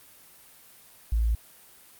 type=tone; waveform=sine; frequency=56 Hz; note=A1; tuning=31 cents sharp; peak=-21 dBFS; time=1.12-1.35 s; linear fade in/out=5 ms; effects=white hiss -53 dBFS RMS until 1.99 s + Opus 32 kbps